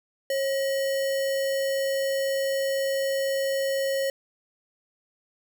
sine tone with sample-and-hold, 544 Hz, C#5, 33 cents flat, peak -23 dBFS, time 0.3-4.1 s, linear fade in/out 2 ms, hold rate 2450 Hz, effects none

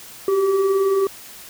sine tone with frequency modulation, 390.8 Hz, G4, 5 cents flat, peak -15 dBFS, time 0.28-1.07 s, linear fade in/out 2 ms, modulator 763 Hz, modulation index 0.48, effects white hiss -40 dBFS RMS until 1.49 s

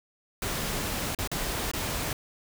pink noise with dropouts, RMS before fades -31 dBFS, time 0.42-2.13 s, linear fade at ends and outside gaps 2 ms, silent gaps 1.149-1.187 / 1.275-1.315 / 1.715-1.735 s, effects none

